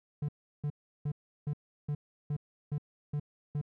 triangle tone bursts, 146.83 Hz, D3, in tune, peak -28 dBFS, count 9, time 0.22-3.614 s, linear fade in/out 5 ms, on 66 ms, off 350 ms, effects none

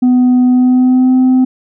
sine tone with pitch glide, 250 to 257 Hz, B3 to C4, +21 to -31 cents, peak -3 dBFS, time 0.02-1.45 s, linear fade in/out 10 ms, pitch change +48 cents, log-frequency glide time 0.45-1.14 s, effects tanh soft clip ceiling -5 dBFS

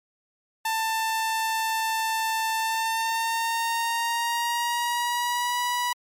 sawtooth tone with pitch glide, 890 to 976.2 Hz, A5 to B5, +20 to -20 cents, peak -20 dBFS, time 0.65-5.93 s, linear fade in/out 5 ms, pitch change +160 cents, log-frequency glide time 2.56-5.6 s, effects MP3 64 kbps

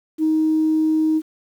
sine tone, 314 Hz, D#4, 16 cents sharp, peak -14 dBFS, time 0.18-1.22 s, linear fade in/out 50 ms, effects tanh soft clip ceiling -10 dBFS + 8-bit

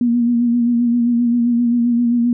sine tone with vibrato, 238.3 Hz, A#3, 38 cents sharp, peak -12 dBFS, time 0.01-2.33 s, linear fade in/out 2 ms, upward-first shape sine, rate 7.6 Hz, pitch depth 36 cents each way, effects none

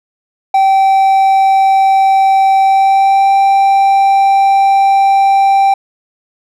triangle tone with pitch glide, 775 to 784.5 Hz, G5 to G5, -20 to +1 cents, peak -4 dBFS, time 0.54-5.74 s, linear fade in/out 5 ms, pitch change +21 cents, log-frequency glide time 2.63-3.33 s, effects none

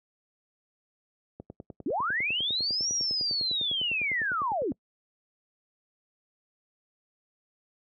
click train, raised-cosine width 2 ms, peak -27 dBFS, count 34, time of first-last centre 1.4-4.72 s, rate 9.94 Hz
sine linear two-way sweep, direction up then down, 227.1 to 5830 to 227.1 Hz, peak -26 dBFS, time 1.86-4.72 s, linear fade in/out 2 ms, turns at 2.91 s
effects noise-tail reverb RT60 0.1 s tail -25 dB re dry + high-pass 80 Hz 12 dB/octave

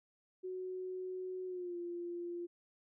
sine tone with pitch glide, 370 to 347.2 Hz, F#4 to F4, 0 to -10 cents, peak -39 dBFS, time 0.43-2.47 s, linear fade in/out 20 ms, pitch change -110 cents, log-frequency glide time 1.46-1.77 s, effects none

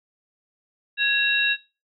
sine tone cluster, 1665 / 2725 / 3816 Hz, G#6 / F7 / A#7, +4 / -43 / +40 cents, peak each -22 / -22 / -25 dBFS, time 0.97-1.57 s, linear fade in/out 50 ms, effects noise-tail reverb RT60 0.3 s tail -20 dB re dry

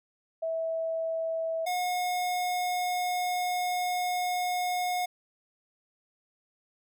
sine / square tone pair in turn, 652 / 722.2 Hz, E5 / F#5, -19 / -42 cents, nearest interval major second, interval 177 cents, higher second, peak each -28 dBFS, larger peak neither, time 0.42-1.66 / 1.66-5.06 s, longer second, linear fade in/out 10 ms, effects none

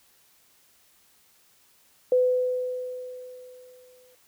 sine tone with exponential decay, 503 Hz, B4, 32 cents sharp, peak -16 dBFS, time 2.12-4.15 s, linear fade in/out 2 ms, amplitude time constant 440 ms, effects white hiss -61 dBFS RMS until 4.27 s

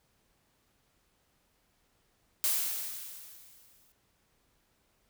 blue noise with exponential decay, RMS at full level -27 dBFS, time 2.44-3.92 s, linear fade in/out 0 ms, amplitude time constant 320 ms, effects pink hiss -72 dBFS RMS until 5.09 s

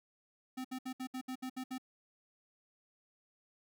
square tone bursts, 257.7 Hz, C4, 26 cents flat, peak -39 dBFS, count 9, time 0.57-1.782 s, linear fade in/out 10 ms, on 76 ms, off 66 ms, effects none

